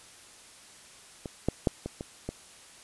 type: clicks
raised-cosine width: 2 ms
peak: -22 / -11 / -9 / -20 / -22 / -19 dBFS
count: 6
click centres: 1.258 / 1.486 / 1.672 / 1.86 / 2.009 / 2.29 s
effects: white hiss -52 dBFS RMS until 2.83 s + resampled to 24000 Hz